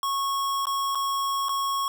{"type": "tone with dropouts", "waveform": "square", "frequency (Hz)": 1100, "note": "C#6", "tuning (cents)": -14, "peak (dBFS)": -25, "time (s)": [0.03, 1.88], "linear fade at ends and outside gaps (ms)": 1, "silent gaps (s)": [[0.655, 0.669], [0.949, 0.954], [1.485, 1.492]], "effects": []}